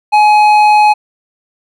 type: tone with hard clipping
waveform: sine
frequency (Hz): 843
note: G#5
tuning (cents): +26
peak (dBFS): -6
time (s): 0.12-0.94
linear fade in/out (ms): 20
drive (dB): 8
effects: none